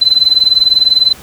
sine tone with tremolo, 4043 Hz, B7, 40 cents sharp, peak -3 dBFS, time 0.01-1.13 s, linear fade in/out 10 ms, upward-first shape sine, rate 20 Hz, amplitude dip 85%, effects pink hiss -35 dBFS RMS until 1.22 s

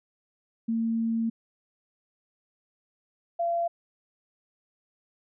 sine tone pair in turn, 227.3 / 683.1 Hz, A#3 / F5, -43 / -38 cents, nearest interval octave + perfect fifth, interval 1905 cents, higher second, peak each -24 / -24 dBFS, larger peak neither, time 0.68-1.3 / 3.39-3.68 s, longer first, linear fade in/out 10 ms, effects none

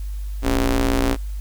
sawtooth ring-modulated tone, 123.47 Hz, B2, in tune, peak -10 dBFS, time 0.42-1.17 s, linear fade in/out 50 ms, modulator 152 Hz, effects added 50 Hz sine -25 dBFS peak until 1.4 s + white hiss -50 dBFS RMS until 1.4 s

